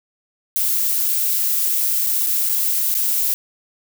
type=noise with dropouts; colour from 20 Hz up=violet; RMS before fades=-19 dBFS; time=0.56-3.34 s; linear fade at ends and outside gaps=0 ms; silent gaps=2.065-2.069 / 2.264-2.269 / 2.49-2.495 / 2.942-2.95 s; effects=none